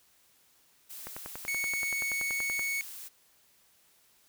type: noise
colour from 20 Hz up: blue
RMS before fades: -44 dBFS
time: 0.89-3.09 s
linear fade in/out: 20 ms
type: click train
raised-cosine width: 0.5 ms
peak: -25 dBFS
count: 17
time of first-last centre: 1.07-2.594 s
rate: 10.5 Hz
type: tone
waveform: 45% pulse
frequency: 2217 Hz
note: C#7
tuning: in tune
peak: -30 dBFS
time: 1.48-2.81 s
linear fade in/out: 0 ms
effects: white hiss -65 dBFS RMS until 4.28 s